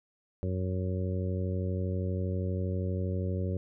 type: harmonic tone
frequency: 92.5 Hz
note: F#2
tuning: in tune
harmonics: 1 / 2 / 3 / 4 / 5 / 6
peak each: -30 / -36 / -42 / -40 / -41 / -42 dBFS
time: 0.43-3.57 s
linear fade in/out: 0 ms
effects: none